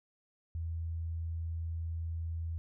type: tone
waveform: sine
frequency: 82.5 Hz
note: E2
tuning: 2 cents sharp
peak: -34 dBFS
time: 0.55-2.58 s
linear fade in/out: 0 ms
effects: none